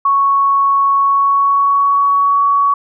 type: tone with pitch glide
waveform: sine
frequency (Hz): 1108.7 to 1124.8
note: C#6 to C#6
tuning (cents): 0 to +25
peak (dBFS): -9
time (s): 0.05-2.74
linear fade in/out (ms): 5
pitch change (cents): +25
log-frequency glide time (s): 0.96-2.14
effects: none